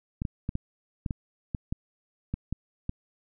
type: clicks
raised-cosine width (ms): 5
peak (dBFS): -17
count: 11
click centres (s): 0.219 / 0.252 / 0.491 / 0.554 / 1.062 / 1.108 / 1.548 / 1.725 / 2.34 / 2.526 / 2.894
effects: none